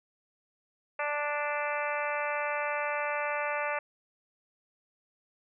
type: harmonic tone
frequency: 293.7 Hz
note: D4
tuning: in tune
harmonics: 2 / 3 / 4 / 5 / 6 / 7 / 8 / 9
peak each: -34 / -36 / -37 / -38 / -39 / -39 / -40 / -41 dBFS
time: 0.99-3.79 s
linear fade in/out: 5 ms
effects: none